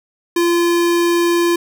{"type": "tone", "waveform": "square", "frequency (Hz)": 343.8, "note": "F4", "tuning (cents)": -27, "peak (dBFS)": -13, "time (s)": [0.36, 1.56], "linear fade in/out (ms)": 5, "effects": []}